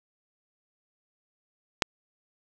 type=click; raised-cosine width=0.2 ms; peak=-3 dBFS; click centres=1.822 s; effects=none